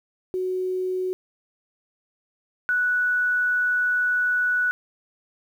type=tone pair in turn; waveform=sine; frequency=370 / 1476.6 Hz; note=F#4 / F#6; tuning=0 / -4 cents; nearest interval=2 octaves; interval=2396 cents; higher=second; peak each=-23 / -19 dBFS; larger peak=second; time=0.34-1.13 / 2.69-4.71 s; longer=second; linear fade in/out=0 ms; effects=9-bit